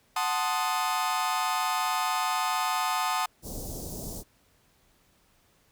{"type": "chord", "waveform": "40% pulse", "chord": "F# diminished seventh", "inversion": "none", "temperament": "equal", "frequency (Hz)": [740, 880, 1046.5, 1244.5], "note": ["F#5", "A5", "C6", "Eb6"], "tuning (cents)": [0, 0, 0, 0], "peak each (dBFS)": [-31, -30, -32, -30], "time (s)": [0.16, 3.26], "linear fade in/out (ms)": 5}
{"type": "band-stop noise", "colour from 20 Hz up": "pink", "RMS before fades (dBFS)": -37, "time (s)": [3.42, 4.24], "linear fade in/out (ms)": 50, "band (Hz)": [680, 5400], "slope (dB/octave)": 24}
{"effects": ["pink hiss -65 dBFS RMS until 5.71 s"]}